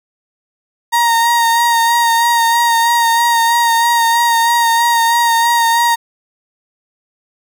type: tone with vibrato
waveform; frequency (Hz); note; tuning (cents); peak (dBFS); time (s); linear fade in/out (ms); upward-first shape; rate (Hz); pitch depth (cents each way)
35% pulse; 932.3; A#5; 0; -8; 0.92-5.96; 20; sine; 3.1; 27
effects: none